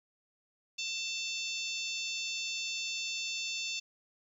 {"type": "harmonic tone", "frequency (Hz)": 890, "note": "A5", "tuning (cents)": 20, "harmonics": [3, 4, 5, 6, 7, 8], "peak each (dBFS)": [-38, -40, -42, -44, -45, -46], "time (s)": [0.78, 3.8], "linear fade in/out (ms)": 10, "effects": ["11-bit"]}